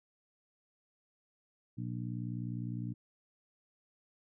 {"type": "harmonic tone", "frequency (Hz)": 59.9, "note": "A#1", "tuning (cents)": 48, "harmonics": [2, 3, 4, 5], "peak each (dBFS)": [-38, -42, -44, -46], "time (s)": [1.77, 2.94], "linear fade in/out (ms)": 20, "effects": []}